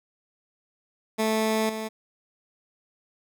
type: tone with level steps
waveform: 15% pulse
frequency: 219.4 Hz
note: A3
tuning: 5 cents flat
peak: -16 / -24 dBFS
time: 1.18-1.89 s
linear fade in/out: 20 ms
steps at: 1.69 s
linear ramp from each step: 5 ms
effects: none